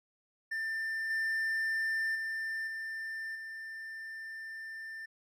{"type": "tone with level steps", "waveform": "triangle", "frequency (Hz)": 1788, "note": "A6", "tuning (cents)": 27, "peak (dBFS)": [-31, -28, -32, -35, -39], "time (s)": [0.51, 5.06], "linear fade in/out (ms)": 10, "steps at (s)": [1.1, 2.15, 2.67, 3.35], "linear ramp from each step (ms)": 5, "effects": []}